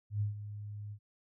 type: tone with ADSR envelope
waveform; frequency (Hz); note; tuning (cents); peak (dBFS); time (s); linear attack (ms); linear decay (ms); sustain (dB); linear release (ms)
sine; 103.83; G#2; 0; -28; 0.1-0.99; 110; 130; -12; 71
effects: none